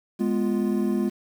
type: chord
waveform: triangle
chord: F diminished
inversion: first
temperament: equal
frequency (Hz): 207.7 / 246.9 / 349.2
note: Ab3 / Cb4 / F4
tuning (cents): 0 / 0 / 0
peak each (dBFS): -22 / -25 / -25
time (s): 0.19-1.1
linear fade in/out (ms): 20
effects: 8-bit